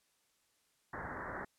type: low-pass noise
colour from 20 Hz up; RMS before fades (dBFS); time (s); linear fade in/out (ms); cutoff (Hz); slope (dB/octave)
white; -43; 0.93-1.45; 5; 1900; 96
effects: white hiss -75 dBFS RMS until 1.58 s + low-pass 11000 Hz 12 dB/octave